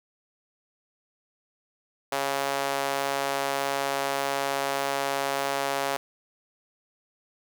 sawtooth tone with high-pass filter, 138.59 Hz, C#3, in tune, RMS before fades -28 dBFS, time 2.12-5.97 s, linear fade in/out 5 ms, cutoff 630 Hz, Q 1.4, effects none

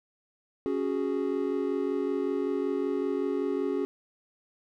triangle chord, C# suspended fourth, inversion none, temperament equal, 277.2 / 370 / 415.3 Hz, C#4 / F#4 / G#4, 0 / 0 / 0 cents, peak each -29 dBFS, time 0.66-3.85 s, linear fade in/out 0 ms, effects none

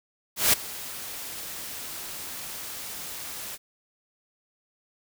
white noise with ADSR envelope, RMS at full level -18 dBFS, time 0.36-3.58 s, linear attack 170 ms, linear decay 12 ms, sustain -19 dB, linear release 39 ms, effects none

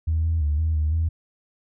sine tone with pitch steps, 80.1 / 81.6 / 74 / 79.9 / 76.7 / 81.4 Hz, E2 / E2 / D2 / D#2 / D#2 / E2, -49 / -17 / +14 / +47 / -24 / -21 cents, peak -18 dBFS, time 0.07-1.09 s, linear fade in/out 10 ms, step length 170 ms, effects tanh soft clip ceiling -15 dBFS

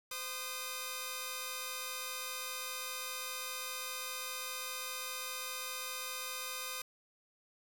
5% pulse tone pair together, 515 / 1225 Hz, C5 / D#6, -28 / -27 cents, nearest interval octave + minor third, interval 1501 cents, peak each -32 / -29 dBFS, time 0.11-6.82 s, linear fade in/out 5 ms, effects 9-bit

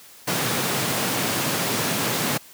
pink high-pass noise, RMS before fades -24 dBFS, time 0.27-2.38 s, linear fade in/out 10 ms, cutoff 110 Hz, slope 48 dB/octave, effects white hiss -47 dBFS RMS until 2.53 s + high-pass 60 Hz 12 dB/octave

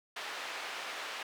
white band-pass noise, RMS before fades -41 dBFS, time 0.16-1.23 s, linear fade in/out 5 ms, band 540 to 2700 Hz, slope 12 dB/octave, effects none

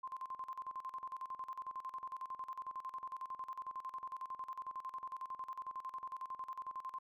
sine tone with tremolo, 1046.5 Hz, C6, in tune, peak -40 dBFS, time 0.03-6.99 s, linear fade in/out 10 ms, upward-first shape square, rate 11 Hz, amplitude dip 80%, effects none

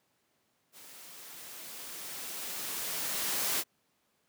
white noise with level ramp, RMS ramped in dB -52 to -30 dBFS, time 0.72-3.64 s, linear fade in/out 50 ms, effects pink hiss -74 dBFS RMS until 4.28 s + high-pass 150 Hz 12 dB/octave

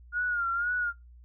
sine tone with vibrato, 1420 Hz, F6, 28 cents sharp, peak -26 dBFS, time 0.12-0.93 s, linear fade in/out 50 ms, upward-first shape sine, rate 2 Hz, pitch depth 68 cents each way, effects noise-tail reverb RT60 0.2 s tail -23 dB re dry + added 60 Hz sine -49 dBFS peak until 1.24 s

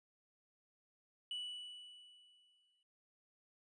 triangle tone with exponential decay, 2957 Hz, F#7, 2 cents flat, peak -37 dBFS, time 1.31-2.83 s, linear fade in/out 2 ms, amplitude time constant 330 ms, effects tanh soft clip ceiling -33 dBFS + resampled to 24000 Hz

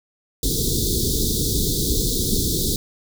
pink band-stop noise, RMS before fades -21 dBFS, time 0.43-2.76 s, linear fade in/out 2 ms, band 470 to 3500 Hz, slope 96 dB/octave, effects none

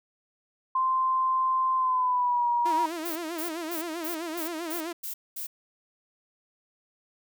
sine tone with pitch glide, 1042 to 955.5 Hz, C6 to A#5, -7 to +43 cents, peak -22 dBFS, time 0.75-2.86 s, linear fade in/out 5 ms, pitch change -150 cents, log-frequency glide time 1.76-2.48 s
sawtooth tone with vibrato, 329.6 Hz, E4, in tune, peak -28 dBFS, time 2.65-4.93 s, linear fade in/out 10 ms, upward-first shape sine, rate 7.7 Hz, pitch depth 110 cents each way
violet noise bursts, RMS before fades -35 dBFS, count 8, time 3.05-5.47 s, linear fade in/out 10 ms, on 110 ms, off 220 ms
effects none

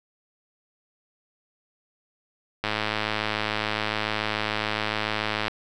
click train, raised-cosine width 0.3 ms, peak -9 dBFS, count 305, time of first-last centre 2.64-5.481 s, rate 107 Hz, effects none

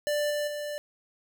square tone with level steps, 590 Hz, D5, 8 cents sharp, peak -26 / -28 / -33 dBFS, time 0.07-0.78 s, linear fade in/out 0 ms, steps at 0.3 / 0.47 s, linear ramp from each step 10 ms, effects none

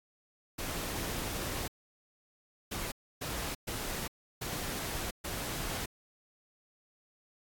pink noise bursts at uneven times, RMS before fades -37 dBFS, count 6, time 0.58-1.68 / 2.71-2.92 / 3.21-3.55 / 3.67-4.08 / 4.41-5.11 / 5.24-5.86 s, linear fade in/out 10 ms, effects AAC 64 kbps

